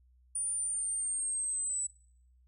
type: linear sweep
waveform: sine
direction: down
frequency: 9397 to 7902 Hz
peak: -31 dBFS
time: 0.35-1.87 s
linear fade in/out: 5 ms
effects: noise-tail reverb RT60 0.7 s tail -24 dB re dry + added 62 Hz sine -61 dBFS peak until 2.47 s